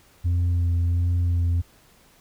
sine tone with vibrato, 86.7 Hz, F2, 12 cents flat, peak -16 dBFS, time 0.24-1.62 s, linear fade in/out 20 ms, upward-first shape sine, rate 1.4 Hz, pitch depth 18 cents each way, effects tanh soft clip ceiling -18 dBFS + pink hiss -56 dBFS RMS until 2.2 s

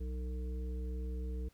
harmonic tone with a mistuned harmonic, 61.74 Hz, B1, in tune, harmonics 1 / 3 / 5 / 7, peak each -36 / -49 / -52 / -50 dBFS, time 0-1.49 s, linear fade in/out 10 ms, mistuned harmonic 7, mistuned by +74 cents, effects pink hiss -70 dBFS RMS until 1.53 s

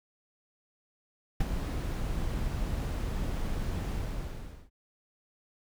brown noise with ADSR envelope, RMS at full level -25 dBFS, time 1.4-4.7 s, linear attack 6 ms, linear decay 29 ms, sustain -7 dB, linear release 770 ms, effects none

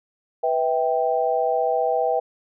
sine chord, E minor, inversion second, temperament equal with one note detuned, 493.9 / 649.4 / 784 Hz, B4 / E5 / G5, 0 / -26 / 0 cents, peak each -23 dBFS, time 0.43-2.2 s, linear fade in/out 10 ms, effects none

